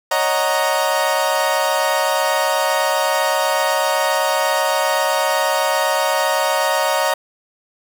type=chord; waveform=30% pulse; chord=D# minor seventh; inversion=third; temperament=equal; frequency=554.4 / 622.3 / 740 / 932.3 Hz; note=C#5 / D#5 / F#5 / A#5; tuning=0 / 0 / 0 / 0 cents; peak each=-19 / -18 / -21 / -18 dBFS; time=0.11-7.14 s; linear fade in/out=5 ms; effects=none